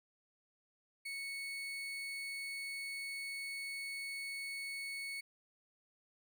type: tone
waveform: 35% pulse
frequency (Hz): 2213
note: C#7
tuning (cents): -3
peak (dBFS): -39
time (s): 1.05-5.21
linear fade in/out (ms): 10
effects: none